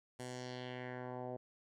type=tone with low-pass filter sweep; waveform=10% pulse; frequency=125.5 Hz; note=B2; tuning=28 cents sharp; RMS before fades=-45 dBFS; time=0.19-1.37 s; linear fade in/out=10 ms; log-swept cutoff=10000 to 600 Hz; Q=2.1; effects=none